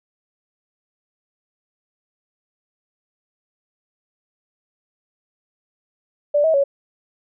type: tone with pitch steps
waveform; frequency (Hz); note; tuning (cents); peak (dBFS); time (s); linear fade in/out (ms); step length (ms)
sine; 585 / 641 / 558; D5 / E5 / C#5; -7 / -49 / +11; -13; 6.34-6.64; 10; 100
effects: none